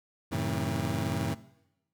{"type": "chord", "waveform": "25% pulse", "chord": "F# diminished seventh", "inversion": "none", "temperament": "just", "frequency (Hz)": [92.5, 111, 133.2, 159.84], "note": ["F#2", "A2", "C3", "Eb3"], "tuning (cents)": [0, 16, 31, 47], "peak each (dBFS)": -31, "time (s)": [0.31, 1.35], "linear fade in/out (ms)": 20, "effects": ["noise-tail reverb RT60 0.9 s tail -18 dB re dry"]}